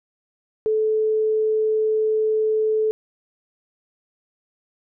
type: tone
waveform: sine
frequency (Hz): 434.6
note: A4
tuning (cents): -21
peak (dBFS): -17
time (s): 0.66-2.91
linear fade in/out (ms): 0
effects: none